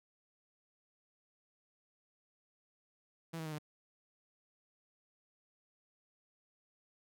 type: tone with pitch steps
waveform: sawtooth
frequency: 164.81 / 160.03 / 155.38 / 150.87 Hz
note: E3 / D#3 / D#3 / D3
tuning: 0 / +49 / -2 / +47 cents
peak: -36 dBFS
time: 3.33-3.586 s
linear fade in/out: 10 ms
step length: 64 ms
effects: none